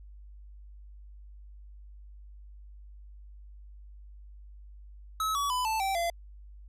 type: tone with pitch steps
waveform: square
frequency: 1290 / 1136.1 / 1000.5 / 881.1 / 776 / 683.4 Hz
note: E6 / C#6 / B5 / A5 / G5 / F5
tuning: -38 / +42 / +22 / +2 / -18 / -38 cents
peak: -28 dBFS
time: 5.2-6.1 s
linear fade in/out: 2 ms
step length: 150 ms
effects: added 50 Hz sine -46 dBFS peak until 6.68 s + resampled to 32000 Hz